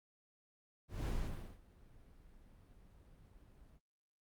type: noise with ADSR envelope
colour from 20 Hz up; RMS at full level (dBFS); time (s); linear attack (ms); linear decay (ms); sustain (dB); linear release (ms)
brown; -37; 0.88-3.8; 180; 520; -24; 49
effects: Opus 48 kbps